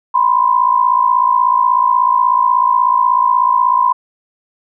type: tone pair together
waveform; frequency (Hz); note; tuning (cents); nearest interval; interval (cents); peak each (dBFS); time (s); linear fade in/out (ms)
sine; 981.6 / 1038; B5 / C6; -11 / -14; minor second; 97; -12; 0.14-3.93; 10
effects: none